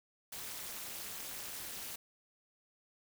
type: noise with amplitude modulation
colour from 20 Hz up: white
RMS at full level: -40 dBFS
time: 0.32-1.96 s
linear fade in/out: 5 ms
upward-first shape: sine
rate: 232 Hz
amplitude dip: 100%
effects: none